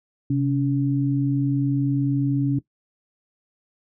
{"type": "tone pair together", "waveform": "sine", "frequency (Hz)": [133.13, 282.1], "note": ["C3", "C#4"], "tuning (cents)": [30, 30], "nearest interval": "octave + minor second", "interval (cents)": 1300, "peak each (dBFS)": -21, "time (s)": [0.3, 2.59], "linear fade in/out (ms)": 5, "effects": ["noise-tail reverb RT60 0.1 s tail -17 dB re dry"]}